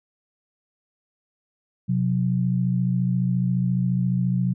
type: tone pair together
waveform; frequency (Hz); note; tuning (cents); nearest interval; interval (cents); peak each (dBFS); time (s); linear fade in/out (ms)
sine; 127.5 / 181.93; C3 / F#3; -44 / -29; tritone; 615; -22; 1.88-4.54; 20
effects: none